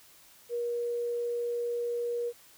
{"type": "tone", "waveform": "sine", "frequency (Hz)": 476.5, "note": "A#4", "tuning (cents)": 38, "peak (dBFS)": -29, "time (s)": [0.49, 2.33], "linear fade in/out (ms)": 50, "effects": ["white hiss -57 dBFS RMS until 2.57 s"]}